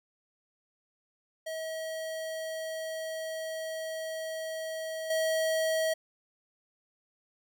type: tone with level steps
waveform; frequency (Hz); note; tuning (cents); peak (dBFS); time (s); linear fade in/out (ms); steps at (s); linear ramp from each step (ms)
square; 640; D#5; +49; -35 / -27; 1.46-5.94; 10; 5.1; 5
effects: none